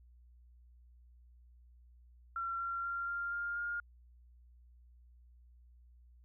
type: tone with pitch steps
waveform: sine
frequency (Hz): 1363 / 1373.3 / 1383.6 / 1394.1 / 1404.6 / 1415.1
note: F6 / F6 / F6 / F6 / F6 / F6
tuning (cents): -43 / -30 / -17 / -3 / +10 / +22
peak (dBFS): -35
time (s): 2.36-3.8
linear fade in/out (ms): 2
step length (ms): 240
effects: added 60 Hz sine -58 dBFS peak until 6.24 s